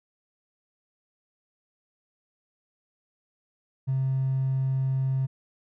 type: tone with hard clipping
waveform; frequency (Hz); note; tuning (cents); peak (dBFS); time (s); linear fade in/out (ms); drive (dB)
triangle; 132.8; C3; +26; -23; 3.87-5.27; 20; 3
effects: none